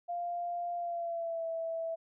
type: tone with pitch glide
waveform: sine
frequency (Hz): 697 to 657.9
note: F5 to E5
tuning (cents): -4 to -4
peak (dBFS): -33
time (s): 0.08-1.96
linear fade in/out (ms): 20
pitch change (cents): -100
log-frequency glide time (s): 0.76-1.46
effects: none